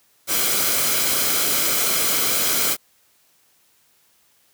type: noise with comb filter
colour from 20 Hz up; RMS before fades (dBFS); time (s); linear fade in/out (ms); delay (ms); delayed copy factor
white; -20; 0.27-2.77; 50; 1.1; -0.5
effects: white hiss -60 dBFS RMS until 4.53 s + high-pass 60 Hz 12 dB/octave